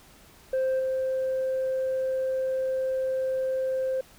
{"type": "tone with level steps", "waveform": "sine", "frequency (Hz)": 523.3, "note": "C5", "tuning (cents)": 0, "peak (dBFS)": [-20, -23], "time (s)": [0.53, 4.01], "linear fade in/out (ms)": 5, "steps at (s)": 0.79, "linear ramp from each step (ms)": 10, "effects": ["tanh soft clip ceiling -22 dBFS", "pink hiss -54 dBFS RMS until 4.18 s"]}